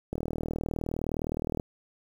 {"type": "click train", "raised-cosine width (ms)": 2, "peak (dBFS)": -18, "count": 59, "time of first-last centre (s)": [0.13, 1.598], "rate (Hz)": 39.5, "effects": ["8-bit"]}